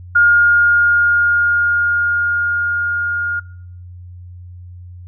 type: tone with level ramp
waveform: sine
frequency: 1420 Hz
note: F6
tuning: 28 cents sharp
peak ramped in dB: -7 to -17 dBFS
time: 0.15-3.4 s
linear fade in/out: 10 ms
effects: noise-tail reverb RT60 0.7 s tail -24 dB re dry + added 89 Hz sine -32 dBFS peak until 5.07 s